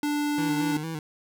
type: tone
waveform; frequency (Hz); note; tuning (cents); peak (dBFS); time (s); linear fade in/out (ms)
square; 293.7; D4; 0; -25; 0.03-0.77; 2
type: tone with vibrato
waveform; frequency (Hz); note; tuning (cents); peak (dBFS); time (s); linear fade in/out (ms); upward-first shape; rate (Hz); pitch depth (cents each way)
25% pulse; 157.4; D#3; +20; -27; 0.38-0.99; 2; square; 4.4; 57
effects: none